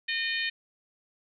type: harmonic tone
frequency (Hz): 611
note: D#5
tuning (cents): -32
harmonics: 3 / 4 / 5 / 6 / 7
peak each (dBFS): -31 / -33 / -35 / -37 / -38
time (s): 0.08-0.5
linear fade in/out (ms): 10
effects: none